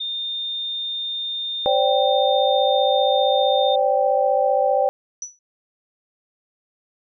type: tone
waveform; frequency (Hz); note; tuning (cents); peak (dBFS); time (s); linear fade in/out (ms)
sine; 3630; A#7; -47; -24; 0-3.76; 10
type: chord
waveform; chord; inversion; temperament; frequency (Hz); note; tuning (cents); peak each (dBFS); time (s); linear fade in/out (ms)
sine; C suspended second; none; equal with one note detuned; 523.3 / 578.6 / 784; C5 / D5 / G5; 0 / -26 / 0; -20; 1.66-4.89; 0
type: tone with exponential decay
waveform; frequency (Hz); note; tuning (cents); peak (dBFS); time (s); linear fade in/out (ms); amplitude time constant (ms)
sine; 5920; F#8; 0; -24; 5.22-5.39; 2; 36
effects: none